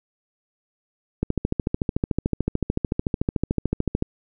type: click train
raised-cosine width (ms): 3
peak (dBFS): -8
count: 39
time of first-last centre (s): 1.23-4.024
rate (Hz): 13.6
effects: none